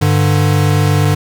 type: tone pair together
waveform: square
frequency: 99.9 / 148.41 Hz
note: G2 / D3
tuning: +33 / +19 cents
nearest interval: perfect fifth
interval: 686 cents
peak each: -13 dBFS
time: 0.01-1.15 s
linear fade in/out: 10 ms
effects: none

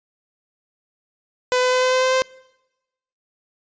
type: tone with pitch steps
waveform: sawtooth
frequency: 502 / 504.9 / 507.8 / 510.8 / 513.7 / 516.7 / 519.7 Hz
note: B4 / B4 / B4 / C5 / C5 / C5 / C5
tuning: +28 / +38 / +48 / -42 / -32 / -22 / -12 cents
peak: -12 dBFS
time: 1.52-2.22 s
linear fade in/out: 0 ms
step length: 100 ms
effects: noise-tail reverb RT60 1.0 s tail -24 dB re dry + resampled to 16000 Hz

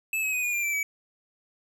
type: tone with pitch steps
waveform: square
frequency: 2613 / 2555 / 2498 / 2442 / 2388 / 2335 / 2283 Hz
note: E7 / D#7 / D#7 / D#7 / D7 / D7 / D7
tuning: -16 / +45 / +6 / -33 / +28 / -11 / -50 cents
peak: -26 dBFS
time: 0.13-0.83 s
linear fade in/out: 2 ms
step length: 100 ms
effects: none

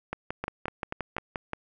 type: two click trains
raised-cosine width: 0.5 ms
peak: -16 / -16 dBFS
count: 4 / 9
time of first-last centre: 0.44-1.166 / 0.13-1.534 s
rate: 4.13 / 5.7 Hz
effects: none

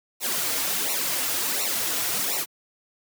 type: noise with flanger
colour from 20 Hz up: white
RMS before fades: -26 dBFS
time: 0.2-2.46 s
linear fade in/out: 50 ms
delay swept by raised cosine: 0.61 to 5.41 ms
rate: 1.4 Hz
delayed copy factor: -0.9
effects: high-pass 150 Hz 12 dB/octave

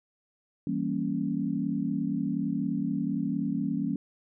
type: chord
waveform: sine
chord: E diminished seventh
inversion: none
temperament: equal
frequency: 164.81 / 196 / 233.1 / 277.2 Hz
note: E3 / G3 / Bb3 / Db4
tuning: 0 / 0 / 0 / 0 cents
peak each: -34 / -32 / -32 / -31 dBFS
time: 0.67-3.96 s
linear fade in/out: 2 ms
effects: none

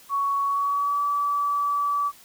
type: tone with pitch glide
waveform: sine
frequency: 1117 to 1151.1 Hz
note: C#6 to D6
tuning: +13 to -35 cents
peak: -21 dBFS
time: 0.09-2.12 s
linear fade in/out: 50 ms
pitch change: +52 cents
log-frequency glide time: 0.45-1.02 s
effects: white hiss -51 dBFS RMS until 2.24 s

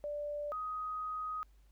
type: tone pair in turn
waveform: sine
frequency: 587.3 / 1253.5 Hz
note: D5 / D#6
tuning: 0 / +12 cents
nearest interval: octave + minor second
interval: 1312 cents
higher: second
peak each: -36 / -36 dBFS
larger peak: neither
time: 0.04-0.52 / 0.52-1.43 s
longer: second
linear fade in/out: 0 ms
effects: added 50 Hz sine -60 dBFS peak until 1.71 s + pink hiss -75 dBFS RMS until 1.71 s

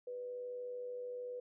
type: tone with amplitude modulation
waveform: sine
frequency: 493.9 Hz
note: B4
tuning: in tune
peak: -39 dBFS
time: 0.07-1.4 s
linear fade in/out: 5 ms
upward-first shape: sine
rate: 101 Hz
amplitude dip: 35%
effects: none

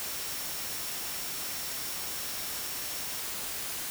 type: tone in noise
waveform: sine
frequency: 5500 Hz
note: F8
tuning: 27 cents flat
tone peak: -45 dBFS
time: 0.04-3.22 s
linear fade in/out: 0 ms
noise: white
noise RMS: -36 dBFS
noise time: 0-3.9 s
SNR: -12 dB
effects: none

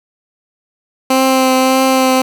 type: tone with vibrato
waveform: 15% pulse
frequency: 261.6 Hz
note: C4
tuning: in tune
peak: -3 dBFS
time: 1.1-2.22 s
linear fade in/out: 5 ms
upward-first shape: triangle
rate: 1.7 Hz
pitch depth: 16 cents each way
effects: none

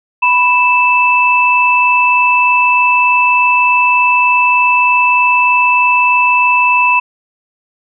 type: tone pair together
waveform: sine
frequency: 986.3 / 2637 Hz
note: B5 / E7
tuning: -3 / 0 cents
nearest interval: octave + perfect fourth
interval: 1703 cents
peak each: -10 dBFS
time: 0.22-7 s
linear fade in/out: 10 ms
effects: none

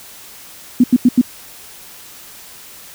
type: tone bursts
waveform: sine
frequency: 246.9 Hz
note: B3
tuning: in tune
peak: -5 dBFS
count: 4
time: 0.8-1.214 s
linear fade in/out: 5 ms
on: 39 ms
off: 86 ms
effects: white hiss -38 dBFS RMS until 2.94 s

